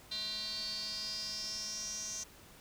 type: tone with band-pass filter sweep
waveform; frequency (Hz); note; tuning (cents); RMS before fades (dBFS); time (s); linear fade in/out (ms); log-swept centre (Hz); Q
square; 213.9; A3; -49; -40; 0.11-2.24; 10; 4000 to 6200; 9.7
effects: pink hiss -57 dBFS RMS until 2.6 s